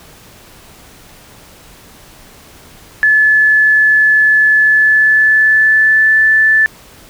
sine tone with pitch glide, 1726 to 1753.1 Hz, A6 to A6, -34 to -7 cents, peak -6 dBFS, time 3.03-6.66 s, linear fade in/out 0 ms, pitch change +27 cents, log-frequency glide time 4.62-6.21 s, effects pink hiss -40 dBFS RMS until 7.09 s

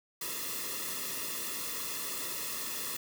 white noise with comb filter, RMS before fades -37 dBFS, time 0.21-2.97 s, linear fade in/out 5 ms, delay 1.3 ms, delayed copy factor -1, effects none

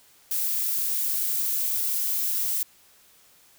violet noise, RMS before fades -26 dBFS, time 0.31-2.63 s, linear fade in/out 2 ms, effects white hiss -57 dBFS RMS until 3.58 s

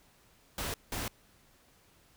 pink noise bursts at uneven times, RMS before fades -36 dBFS, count 2, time 0.58-0.74 / 0.92-1.08 s, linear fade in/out 2 ms, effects pink hiss -64 dBFS RMS until 2.16 s

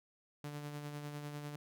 sawtooth tone with tremolo, 146.83 Hz, D3, in tune, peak -37 dBFS, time 0.44-1.56 s, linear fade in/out 2 ms, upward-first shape sine, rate 10 Hz, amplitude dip 40%, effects none

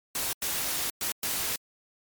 white noise bursts at uneven times, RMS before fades -30 dBFS, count 4, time 0.15-0.33 / 0.42-0.9 / 1.01-1.12 / 1.23-1.56 s, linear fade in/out 2 ms, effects MP3 96 kbps

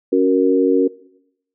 sine chord, F# major, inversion second, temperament equal, 277.2 / 370 / 466.2 Hz, C#4 / F#4 / A#4, 0 / 0 / 0 cents, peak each -16 dBFS, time 0.12-0.88 s, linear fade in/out 10 ms, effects noise-tail reverb RT60 0.8 s tail -21 dB re dry

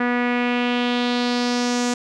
sawtooth tone with low-pass filter sweep, 243.7 Hz, B3, 23 cents flat, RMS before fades -21 dBFS, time 0-1.94 s, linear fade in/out 5 ms, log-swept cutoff 1800 to 7000 Hz, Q 2.7, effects none

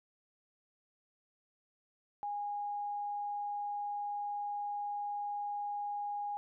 sine tone, 821 Hz, G#5, 20 cents flat, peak -35 dBFS, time 2.23-6.37 s, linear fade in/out 0 ms, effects none

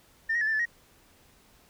sine tone with pitch steps, 1803 / 1885 / 1727 / 1780 / 1737 / 1883 Hz, A6 / A#6 / A6 / A6 / A6 / A#6, +42 / +19 / -33 / +20 / -23 / +17 cents, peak -23 dBFS, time 0.29-0.656 s, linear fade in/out 10 ms, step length 61 ms, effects tanh soft clip ceiling -20 dBFS + pink hiss -60 dBFS RMS until 1.69 s

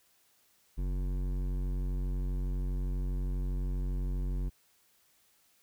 triangle tone with hard clipping, 46.22 Hz, F#1, 1 cent flat, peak -32 dBFS, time 0.77-4.5 s, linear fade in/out 20 ms, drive 17 dB, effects white hiss -68 dBFS RMS until 5.62 s

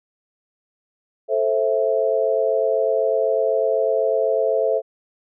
sine chord, A minor, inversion none, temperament just, 440 / 528 / 660 Hz, A4 / C5 / E5, 0 / +16 / +2 cents, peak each -21 dBFS, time 1.28-4.82 s, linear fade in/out 50 ms, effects none

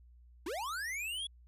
square linear sweep, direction up, 284 to 3413 Hz, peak -37 dBFS, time 0.46-1.27 s, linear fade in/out 5 ms, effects added 60 Hz sine -56 dBFS peak until 1.47 s + resampled to 32000 Hz

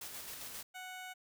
white noise with tremolo, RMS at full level -45 dBFS, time 0.01-0.63 s, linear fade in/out 5 ms, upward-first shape square, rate 7.5 Hz, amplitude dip 30%
15% pulse tone, 740 Hz, F#5, in tune, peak -38 dBFS, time 0.74-1.14 s, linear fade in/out 20 ms
effects none

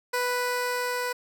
15% pulse tone with level ramp, 493.9 Hz, B4, in tune, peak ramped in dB -18 to -21 dBFS, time 0.13-1.13 s, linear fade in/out 10 ms, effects none

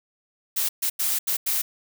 blue noise bursts at uneven times, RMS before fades -24 dBFS, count 5, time 0.56-0.69 / 0.82-0.9 / 0.99-1.19 / 1.27-1.37 / 1.46-1.62 s, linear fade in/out 10 ms, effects none

